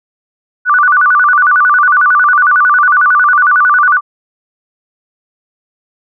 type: tone with vibrato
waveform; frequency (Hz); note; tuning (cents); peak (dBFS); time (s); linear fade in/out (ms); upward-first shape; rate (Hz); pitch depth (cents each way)
sine; 1318.5; E6; 0; -5; 0.65-4.01; 50; square; 11; 200
effects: none